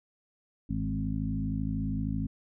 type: harmonic tone with a mistuned harmonic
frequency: 52.9 Hz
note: G#1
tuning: 33 cents sharp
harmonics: 1 / 2 / 3 / 4 / 5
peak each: -35 / -35 / -35 / -35 / -35 dBFS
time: 0.69-2.27 s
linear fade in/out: 10 ms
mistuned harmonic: 3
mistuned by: +23 cents
effects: none